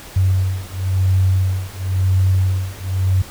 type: beating tone pair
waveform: sine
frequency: 93.5 / 94.46 Hz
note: F#2 / F#2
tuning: +19 / +36 cents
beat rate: 0.96 Hz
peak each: -17 dBFS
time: 0.16-3.22 s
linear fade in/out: 5 ms
effects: pink hiss -37 dBFS RMS until 3.3 s